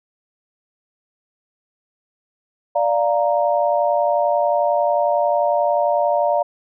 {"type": "chord", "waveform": "sine", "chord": "Bb major", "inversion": "first", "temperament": "equal", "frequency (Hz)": [587.3, 698.5, 932.3], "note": ["D5", "F5", "Bb5"], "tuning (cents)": [0, 0, 0], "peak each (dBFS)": [-18, -19, -22], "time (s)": [2.75, 6.43], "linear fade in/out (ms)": 10, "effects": []}